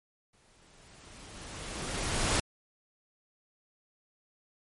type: noise with exponential growth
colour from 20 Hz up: pink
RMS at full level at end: -26 dBFS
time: 0.33-2.4 s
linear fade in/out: 5 ms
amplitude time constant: 450 ms
effects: MP3 48 kbps